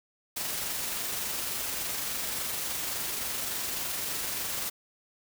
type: noise with amplitude modulation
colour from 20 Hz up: white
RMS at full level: -32 dBFS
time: 0.36-4.7 s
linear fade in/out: 10 ms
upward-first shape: sine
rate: 23.5 Hz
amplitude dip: 25%
effects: none